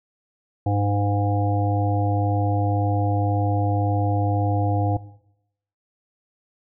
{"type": "harmonic tone", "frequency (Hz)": 101.9, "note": "G#2", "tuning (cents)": -32, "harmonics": [1, 3, 5, 7, 8], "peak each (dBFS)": [-20, -27, -31, -28, -31], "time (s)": [0.66, 4.97], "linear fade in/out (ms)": 5, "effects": ["noise-tail reverb RT60 0.8 s tail -18 dB re dry"]}